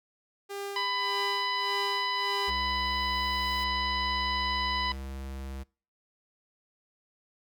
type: tone with tremolo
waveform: sawtooth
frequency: 400 Hz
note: G4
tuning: 35 cents sharp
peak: -30 dBFS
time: 0.49-2.51 s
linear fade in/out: 20 ms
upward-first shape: sine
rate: 1.7 Hz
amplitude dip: 75%
type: harmonic tone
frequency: 998 Hz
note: B5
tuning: 18 cents sharp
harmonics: 1 / 2 / 3 / 4 / 5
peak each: -31 / -34 / -36 / -37 / -38 dBFS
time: 0.76-4.92 s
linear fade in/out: 2 ms
type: noise with exponential growth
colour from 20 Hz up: white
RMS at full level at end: -48 dBFS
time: 1.15-3.64 s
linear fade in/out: 2 ms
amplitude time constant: 540 ms
type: tone with pitch glide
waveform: square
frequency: 66.4 to 67.09 Hz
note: C2 to C2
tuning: +26 to +44 cents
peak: -37 dBFS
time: 2.47-5.64 s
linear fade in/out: 20 ms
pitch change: +18 cents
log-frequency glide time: 3.43-4.71 s
effects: noise-tail reverb RT60 0.4 s tail -25 dB re dry